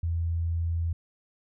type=tone; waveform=sine; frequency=83.7 Hz; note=E2; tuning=27 cents sharp; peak=-25 dBFS; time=0.03-0.93 s; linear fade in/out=5 ms; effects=none